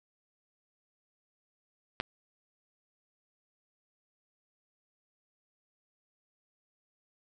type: clicks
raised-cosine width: 0.3 ms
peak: -13 / -28 dBFS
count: 2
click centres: 2.001 / 2.009 s
effects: none